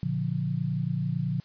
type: chord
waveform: sine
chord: Bb major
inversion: none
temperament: equal with one note detuned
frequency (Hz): 116.54 / 143.81 / 174.61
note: Bb2 / D3 / F3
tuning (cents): 0 / -36 / 0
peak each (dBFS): -32 / -29 / -30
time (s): 0.03-1.4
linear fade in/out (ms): 0
effects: white hiss -58 dBFS RMS until 1.44 s + resampled to 11025 Hz